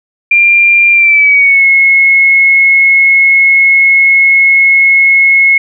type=tone with pitch glide; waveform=sine; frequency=2387 to 2176 Hz; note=D7 to C#7; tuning=+28 to -33 cents; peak=-3 dBFS; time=0.31-5.58 s; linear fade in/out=5 ms; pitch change=-161 cents; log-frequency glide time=0.92-1.66 s; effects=none